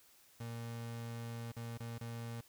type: tone with dropouts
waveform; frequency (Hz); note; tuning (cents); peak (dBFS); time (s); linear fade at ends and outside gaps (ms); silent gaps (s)
35% pulse; 116.54; A#2; 0; -40; 0.4-2.41; 5; 1.519-1.565 / 1.776-1.801 / 1.982-2.009
effects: white hiss -65 dBFS RMS until 2.48 s